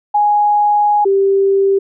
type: tone pair in turn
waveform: sine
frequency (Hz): 830.6 / 392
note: G#5 / G4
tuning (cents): 0 / 0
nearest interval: octave + minor second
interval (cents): 1300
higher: first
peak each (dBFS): -9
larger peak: neither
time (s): 0.14-1.05 / 1.05-1.79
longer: first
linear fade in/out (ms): 10
effects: none